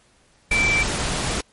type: tone in noise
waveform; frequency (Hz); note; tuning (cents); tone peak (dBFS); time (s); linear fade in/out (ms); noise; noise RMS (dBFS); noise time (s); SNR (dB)
sine; 2332; D7; -13; -17; 0.51-0.83; 5; pink; -24; 0.51-1.41; +4
effects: pink hiss -58 dBFS RMS until 1.52 s + MP3 48 kbps